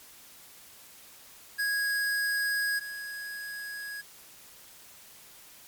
square tone pair in turn, 1653 / 1660.4 Hz, G#6 / G#6, -9 / -1 cents, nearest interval unison, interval 8 cents, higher second, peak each -27 / -37 dBFS, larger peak first, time 1.58-2.8 / 2.8-4.02 s, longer neither, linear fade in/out 20 ms, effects white hiss -52 dBFS RMS until 5.67 s + MP3 96 kbps

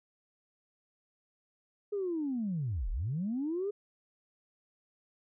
sine linear two-way sweep, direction down then up, 420.1 to 30.87 to 420.1 Hz, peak -30 dBFS, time 1.92-3.71 s, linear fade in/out 10 ms, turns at 2.9 s, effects tanh soft clip ceiling -26 dBFS

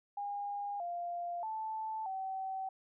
sine tone with pitch steps, 812 / 696 / 877 / 765 Hz, G#5 / F5 / A5 / G5, -39 / -6 / -6 / -42 cents, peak -36 dBFS, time 0.17-2.69 s, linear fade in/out 5 ms, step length 630 ms, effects none

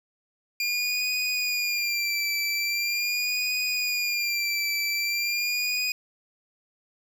25% pulse tone with vibrato, 2402 Hz, D7, 38 cents sharp, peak -21 dBFS, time 0.6-5.92 s, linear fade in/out 2 ms, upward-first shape sine, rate 0.42 Hz, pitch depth 55 cents each way, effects none

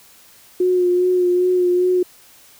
sine tone with vibrato, 360.6 Hz, F#4, 45 cents flat, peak -13 dBFS, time 0.6-2.03 s, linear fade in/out 5 ms, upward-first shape sine, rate 2.5 Hz, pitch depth 24 cents each way, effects white hiss -48 dBFS RMS until 2.59 s

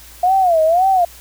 sine tone with vibrato, 698.5 Hz, F5, in tune, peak -10 dBFS, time 0.23-1.05 s, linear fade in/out 5 ms, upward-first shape sine, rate 1.9 Hz, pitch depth 180 cents each way, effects added 60 Hz sine -43 dBFS peak until 1.2 s + white hiss -41 dBFS RMS until 1.2 s

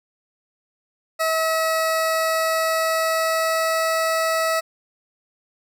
20% pulse tone with pitch glide, 644 to 648.1 Hz, E5 to E5, -41 to -30 cents, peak -14 dBFS, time 1.19-4.61 s, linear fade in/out 20 ms, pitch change +11 cents, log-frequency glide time 1.74-3.91 s, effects none

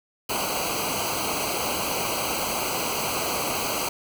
pink noise with comb filter, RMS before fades -27 dBFS, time 0.29-3.89 s, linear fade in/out 5 ms, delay 0.56 ms, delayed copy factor -0.95, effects none

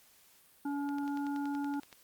harmonic tone, 284.4 Hz, C#4, 45 cents sharp, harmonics 1 / 3 / 5, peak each -33 / -41 / -48 dBFS, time 0.65-1.8 s, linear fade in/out 5 ms
click train, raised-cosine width 0.2 ms, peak -32 dBFS, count 12, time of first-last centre 0.89-1.928 s, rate 10.6 Hz
effects white hiss -63 dBFS RMS until 2.03 s + Opus 48 kbps

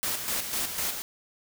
white noise with tremolo, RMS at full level -29 dBFS, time 0.03-1.02 s, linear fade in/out 0 ms, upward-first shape square, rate 4 Hz, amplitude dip 50%, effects none

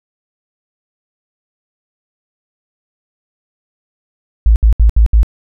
sine tone bursts, 55.1 Hz, A1, 3 cents sharp, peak -4 dBFS, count 5, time 4.46-5.231 s, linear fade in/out 0 ms, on 99 ms, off 69 ms, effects none

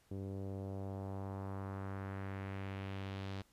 sawtooth tone with low-pass filter sweep, 97.2 Hz, G2, 14 cents flat, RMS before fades -43 dBFS, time 0.11-3.42 s, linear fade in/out 5 ms, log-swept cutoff 400 to 4200 Hz, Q 1.6, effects pink hiss -71 dBFS RMS until 3.52 s + resampled to 32000 Hz

